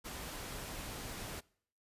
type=noise; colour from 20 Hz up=pink; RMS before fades=-44 dBFS; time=0.04-1.41 s; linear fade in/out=20 ms; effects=noise-tail reverb RT60 0.6 s tail -24 dB re dry + resampled to 32000 Hz